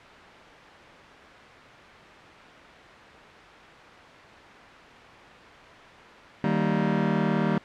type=chord; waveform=sawtooth; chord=Eb major; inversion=none; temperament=just; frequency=155.56 / 194.45 / 233.3 Hz; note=Eb3 / G3 / Bb3; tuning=0 / -14 / +2 cents; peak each=-23 / -21 / -23 dBFS; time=6.44-7.58 s; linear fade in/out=2 ms; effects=white hiss -45 dBFS RMS until 7.64 s + low-pass 2000 Hz 12 dB/octave